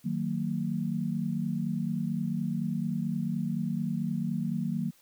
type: chord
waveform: sine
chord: D# minor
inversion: none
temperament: equal with one note detuned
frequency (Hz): 155.56 / 185 / 229.2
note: D#3 / F#3 / A#3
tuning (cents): 0 / 0 / -29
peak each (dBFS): -33 / -32 / -32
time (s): 0.04-4.91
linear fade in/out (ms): 20
effects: white hiss -62 dBFS RMS until 5.01 s